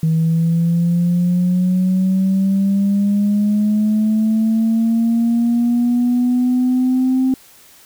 sine linear sweep, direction up, 159.8 to 261.6 Hz, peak -11 dBFS, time 0.03-7.34 s, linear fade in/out 2 ms, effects tanh soft clip ceiling -9 dBFS + white hiss -46 dBFS RMS until 7.85 s

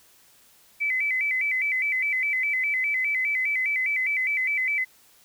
sine tone with vibrato, 2167 Hz, C#7, 40 cents flat, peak -22 dBFS, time 0.8-4.85 s, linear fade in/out 20 ms, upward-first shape square, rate 4.9 Hz, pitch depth 110 cents each way, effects white hiss -57 dBFS RMS until 5.24 s

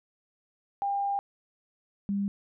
sine tone pair in turn, 800 / 200 Hz, G5 / G3, +35 / +35 cents, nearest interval 2 octaves, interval 2400 cents, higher first, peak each -26 dBFS, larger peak neither, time 0.82-1.19 / 2.09-2.28 s, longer first, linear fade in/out 0 ms, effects none

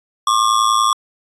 square ring-modulated tone, 1134 Hz, C#6, 39 cents sharp, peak -10 dBFS, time 0.27-0.93 s, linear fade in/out 2 ms, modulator 55.2 Hz, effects resampled to 22050 Hz

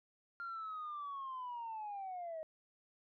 sine linear sweep, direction down, 1396.9 to 622.3 Hz, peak -40 dBFS, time 0.4-2.43 s, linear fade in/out 0 ms, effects tanh soft clip ceiling -38 dBFS

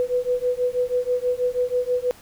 sine beating tone pair, 493.2 / 499.4 Hz, B4 / B4, -2 / +19 cents, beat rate 6.2 Hz, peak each -23 dBFS, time 0-2.11 s, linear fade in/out 0 ms, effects pink hiss -48 dBFS RMS until 2.21 s

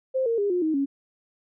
sine tone with pitch steps, 523.3 / 460.9 / 405.9 / 357.4 / 314.8 / 277.2 Hz, C5 / A#4 / G#4 / F4 / D#4 / C#4, 0 / -20 / -40 / +40 / +20 / 0 cents, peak -21 dBFS, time 0.14-0.86 s, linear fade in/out 20 ms, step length 120 ms, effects none

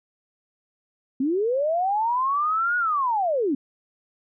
sine linear two-way sweep, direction up then down, 250.6 to 1464 to 250.6 Hz, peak -20 dBFS, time 1.2-3.55 s, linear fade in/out 5 ms, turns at 2.77 s, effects none

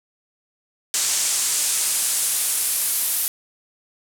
pink noise with band-pass filter sweep, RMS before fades -22 dBFS, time 0.94-3.28 s, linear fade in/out 0 ms, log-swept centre 7300 to 12000 Hz, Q 1.5, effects none

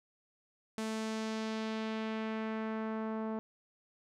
sawtooth tone with low-pass filter sweep, 220 Hz, A3, in tune, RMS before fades -37 dBFS, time 0.78-3.39 s, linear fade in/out 0 ms, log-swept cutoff 9400 to 960 Hz, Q 1.1, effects none

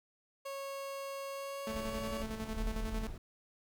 30% pulse tone with pitch glide, 550 to 564.5 Hz, C#5 to C#5, -14 to +31 cents, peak -37 dBFS, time 0.45-2.23 s, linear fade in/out 10 ms, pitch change +45 cents, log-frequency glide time 1.31-2.12 s
sawtooth tone with tremolo, 220 Hz, A3, in tune, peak -34 dBFS, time 1.67-3.07 s, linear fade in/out 2 ms, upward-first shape square, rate 11 Hz, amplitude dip 45%
brown noise, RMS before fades -44 dBFS, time 1.69-3.18 s, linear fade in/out 5 ms
sine tone bursts, 40.53 Hz, E1, 29 cents flat, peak -34 dBFS, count 3, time 2.59-3.052 s, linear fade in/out 20 ms, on 140 ms, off 21 ms
effects none

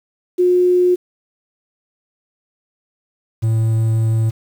sine / triangle tone pair in turn, 359.7 / 111.77 Hz, F#4 / A2, -49 / +28 cents, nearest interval octave + minor sixth, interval 2023 cents, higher first, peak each -10 / -11 dBFS, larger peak first, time 0.38-0.96 / 3.42-4.31 s, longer second, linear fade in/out 20 ms, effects 7-bit

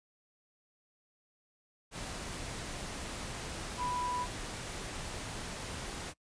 sine tone in noise, 987.8 Hz, B5, in tune, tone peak -33 dBFS, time 3.77-4.27 s, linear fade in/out 50 ms, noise pink, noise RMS -41 dBFS, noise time 1.91-6.14 s, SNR +5 dB, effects noise-tail reverb RT60 0.1 s tail -23 dB re dry + resampled to 22050 Hz

